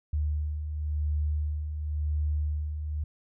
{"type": "beating tone pair", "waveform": "sine", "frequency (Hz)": [74.4, 75.34], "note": ["D2", "D2"], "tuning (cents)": [23, 45], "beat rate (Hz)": 0.94, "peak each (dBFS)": [-36, -27], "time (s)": [0.13, 3.04], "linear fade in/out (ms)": 5, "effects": []}